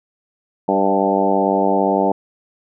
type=harmonic tone with a mistuned harmonic; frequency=97.6 Hz; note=G2; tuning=7 cents flat; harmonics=2 / 3 / 4 / 5 / 6 / 7 / 8 / 9; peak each=-22 / -22 / -22 / -22 / -22 / -22 / -22 / -22 dBFS; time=0.68-2.12 s; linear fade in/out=5 ms; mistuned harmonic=6; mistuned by=+18 cents; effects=none